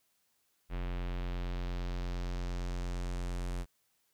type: tone with low-pass filter sweep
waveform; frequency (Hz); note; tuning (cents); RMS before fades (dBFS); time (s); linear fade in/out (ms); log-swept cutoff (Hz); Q
square; 44.35; F1; +27; -36; 0.69-3.66; 50; 2700 to 10000; 1.3
effects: white hiss -75 dBFS RMS until 4.13 s